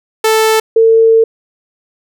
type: tone pair in turn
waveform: sawtooth / sine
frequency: 440 / 450.5 Hz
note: A4 / A4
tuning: 0 / +41 cents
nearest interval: unison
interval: 41 cents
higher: second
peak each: -4 dBFS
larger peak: neither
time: 0.24-0.6 / 0.76-1.24 s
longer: second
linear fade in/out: 5 ms
effects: none